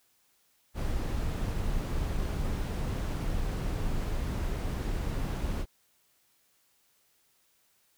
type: noise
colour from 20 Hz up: brown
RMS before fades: -31 dBFS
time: 0.74-5.66 s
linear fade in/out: 50 ms
effects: white hiss -69 dBFS RMS until 7.97 s